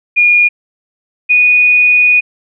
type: tone pair in turn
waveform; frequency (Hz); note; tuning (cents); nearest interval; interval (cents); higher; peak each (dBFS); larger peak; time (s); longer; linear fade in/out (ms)
sine; 2433 / 2470; D#7 / D#7; -39 / -13; unison; 26; second; -5; neither; 0.16-0.49 / 1.29-2.21; second; 20
effects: none